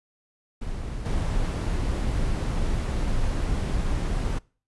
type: noise with level steps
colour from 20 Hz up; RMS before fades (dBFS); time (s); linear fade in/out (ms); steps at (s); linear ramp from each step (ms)
brown; -32 / -25; 0.61-4.39; 10; 1.05; 10
effects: noise-tail reverb RT60 0.4 s tail -24 dB re dry + resampled to 24000 Hz